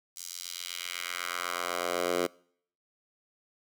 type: tone with high-pass filter sweep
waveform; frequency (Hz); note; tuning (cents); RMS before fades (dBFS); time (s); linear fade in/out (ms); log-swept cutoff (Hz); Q
10% pulse; 88; F2; +14; -34; 0.16-2.27; 10; 6600 to 380; 1.3
effects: noise-tail reverb RT60 0.6 s tail -24 dB re dry